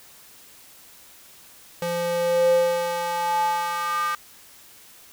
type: tone with high-pass filter sweep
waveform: square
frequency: 172.6 Hz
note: F3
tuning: 20 cents flat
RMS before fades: -23 dBFS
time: 1.82-4.15 s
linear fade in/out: 2 ms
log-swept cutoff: 350 to 1300 Hz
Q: 6.5
effects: white hiss -49 dBFS RMS until 5.12 s